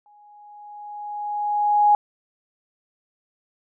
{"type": "tone with exponential growth", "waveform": "sine", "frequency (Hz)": 830.6, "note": "G#5", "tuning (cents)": 0, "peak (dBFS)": -11, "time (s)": [0.06, 1.95], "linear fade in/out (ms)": 1, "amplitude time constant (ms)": 410, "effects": []}